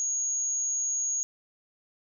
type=tone; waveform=sine; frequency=6645 Hz; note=G#8; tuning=in tune; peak=-26 dBFS; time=0-1.23 s; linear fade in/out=0 ms; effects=none